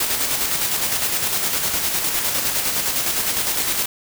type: noise with tremolo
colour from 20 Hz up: white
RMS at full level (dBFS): -20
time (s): 0-3.86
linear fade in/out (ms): 5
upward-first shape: square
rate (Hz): 9.8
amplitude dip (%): 35
effects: none